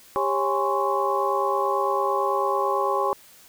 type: tone cluster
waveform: sine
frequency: 397.1 / 549 / 825 / 1040 / 1109 Hz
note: G4 / C#5 / G#5 / C6 / C#6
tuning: +22 / -17 / -12 / -11 / 0 cents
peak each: -27 dBFS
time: 0.16-3.13 s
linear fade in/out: 0 ms
effects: white hiss -51 dBFS RMS until 3.48 s